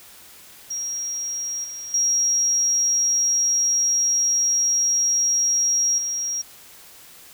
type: tone with level steps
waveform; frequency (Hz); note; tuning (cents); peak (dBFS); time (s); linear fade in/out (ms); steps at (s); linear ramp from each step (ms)
sine; 5640; F8; +16; -25 / -31 / -17 / -23; 0.7-6.42; 10; 1.64 / 1.94 / 5.98; 2
effects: white hiss -46 dBFS RMS until 7.33 s